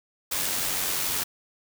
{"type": "noise with amplitude modulation", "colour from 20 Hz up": "white", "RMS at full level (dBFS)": -26, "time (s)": [0.31, 1.24], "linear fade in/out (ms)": 10, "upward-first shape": "sine", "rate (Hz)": 91.5, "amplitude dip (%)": 35, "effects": []}